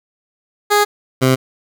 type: tone pair in turn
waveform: 15% pulse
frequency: 414 / 130.4 Hz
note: G#4 / C3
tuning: -5 / -5 cents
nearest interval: octave + minor sixth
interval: 2000 cents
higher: first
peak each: -4 dBFS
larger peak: neither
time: 0.7-0.85 / 1.21-1.36 s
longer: neither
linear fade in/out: 20 ms
effects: none